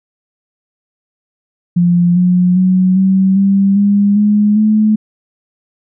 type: tone with pitch steps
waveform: sine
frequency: 174.61 / 179.83 / 185.21 / 190.74 / 196.45 / 202.3 / 208.4 / 214.6 Hz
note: F3 / F#3 / F#3 / G3 / G3 / G#3 / G#3 / A3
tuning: 0 / -49 / +2 / -47 / +4 / -45 / +6 / -43 cents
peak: -7 dBFS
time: 1.76-4.96 s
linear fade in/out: 10 ms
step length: 400 ms
effects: none